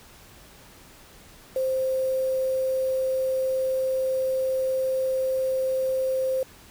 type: tone with quantisation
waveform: sine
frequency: 523.3 Hz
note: C5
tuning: in tune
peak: -22 dBFS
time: 1.56-6.43 s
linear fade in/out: 2 ms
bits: 7
effects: pink hiss -50 dBFS RMS until 6.7 s